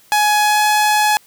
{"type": "tone with pitch glide", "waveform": "sawtooth", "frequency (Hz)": [840, 844.9], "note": ["G#5", "G#5"], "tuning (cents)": [19, 30], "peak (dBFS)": -8, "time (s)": [0.12, 1.17], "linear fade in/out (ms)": 0, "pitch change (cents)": 11, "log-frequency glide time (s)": [0.42, 0.64], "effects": ["white hiss -50 dBFS RMS until 1.26 s"]}